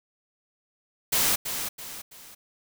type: noise with echo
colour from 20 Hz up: white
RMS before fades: -23 dBFS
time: 1.12-1.36 s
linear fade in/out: 10 ms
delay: 330 ms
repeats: 3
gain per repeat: -8 dB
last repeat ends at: 2.35 s
effects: none